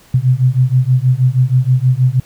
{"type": "beating tone pair", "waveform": "sine", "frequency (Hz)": [124.9, 131.2], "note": ["B2", "C3"], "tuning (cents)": [20, 5], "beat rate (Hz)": 6.3, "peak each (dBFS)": -12, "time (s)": [0.14, 2.2], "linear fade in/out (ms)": 5, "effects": ["pink hiss -46 dBFS RMS until 2.25 s"]}